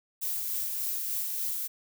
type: noise with tremolo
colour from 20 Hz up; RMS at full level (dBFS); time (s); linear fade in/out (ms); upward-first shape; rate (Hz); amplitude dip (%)
violet; -31; 0.21-1.68; 20; sine; 3.4; 25
effects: none